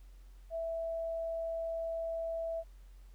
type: tone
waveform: sine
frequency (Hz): 659.3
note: E5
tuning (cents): 0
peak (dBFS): -34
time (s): 0.5-2.64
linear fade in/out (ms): 50
effects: added 45 Hz sine -51 dBFS peak until 3.14 s + pink hiss -70 dBFS RMS until 3.14 s